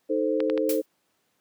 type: chord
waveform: sine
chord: A diminished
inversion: second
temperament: equal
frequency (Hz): 311.1 / 440 / 523.3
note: Eb4 / A4 / C5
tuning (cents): 0 / 0 / 0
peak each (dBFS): -26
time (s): 0.09-0.82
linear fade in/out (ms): 20
type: clicks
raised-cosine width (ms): 0.3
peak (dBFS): -17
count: 3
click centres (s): 0.404 / 0.499 / 0.577
type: noise with exponential decay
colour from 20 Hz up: blue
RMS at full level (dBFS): -26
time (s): 0.69-0.86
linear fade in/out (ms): 5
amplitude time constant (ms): 35
effects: pink hiss -71 dBFS RMS until 1.4 s + high-pass 200 Hz 12 dB/octave